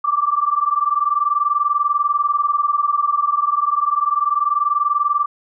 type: tone pair together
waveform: sine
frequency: 1161 / 1181.3 Hz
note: D6 / D6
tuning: -20 / +10 cents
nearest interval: unison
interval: 30 cents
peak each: -18 dBFS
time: 0.04-5.26 s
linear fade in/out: 10 ms
effects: none